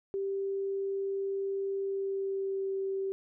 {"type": "tone with pitch glide", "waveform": "sine", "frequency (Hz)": [392, 387.5], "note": ["G4", "G4"], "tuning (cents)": [0, -20], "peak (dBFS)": -30, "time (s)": [0.14, 3.12], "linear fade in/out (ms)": 0, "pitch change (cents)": -20, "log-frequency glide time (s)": [1.82, 2.74], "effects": []}